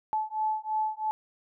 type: beating tone pair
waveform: sine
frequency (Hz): 864 / 867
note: A5 / A5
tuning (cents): -32 / -26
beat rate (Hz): 3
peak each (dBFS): -30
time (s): 0.13-1.11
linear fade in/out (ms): 0
effects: none